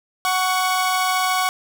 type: tone pair together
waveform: sawtooth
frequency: 740.8 / 1118 Hz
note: F#5 / C#6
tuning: +2 / +14 cents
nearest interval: perfect fifth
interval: 712 cents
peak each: -17 / -17 dBFS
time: 0.25-1.49 s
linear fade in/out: 0 ms
effects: none